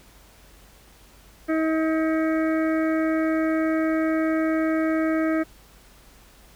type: harmonic tone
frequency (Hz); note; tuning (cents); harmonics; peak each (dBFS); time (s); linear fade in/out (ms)
318.4; D#4; +40; 1 / 2 / 4 / 5 / 6 / 7; -21 / -27 / -33 / -35 / -37 / -38; 1.48-5.44; 20
effects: added 49 Hz sine -53 dBFS peak until 6.55 s + pink hiss -53 dBFS RMS until 6.55 s